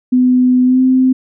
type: tone with pitch glide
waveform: sine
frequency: 251.9 to 258.5 Hz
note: B3 to C4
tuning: +34 to -21 cents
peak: -7 dBFS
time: 0.12-1.13 s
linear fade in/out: 10 ms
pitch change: +45 cents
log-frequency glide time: 0.64-0.81 s
effects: none